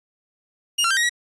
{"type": "tone with pitch steps", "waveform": "sawtooth", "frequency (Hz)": [2849, 1366, 1574, 1883, 1920], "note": ["F7", "F6", "G6", "A#6", "B6"], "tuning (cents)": [34, -39, 7, 17, -49], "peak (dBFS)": -14, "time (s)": [0.78, 1.095], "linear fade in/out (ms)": 10, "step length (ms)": 63, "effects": ["resampled to 24000 Hz"]}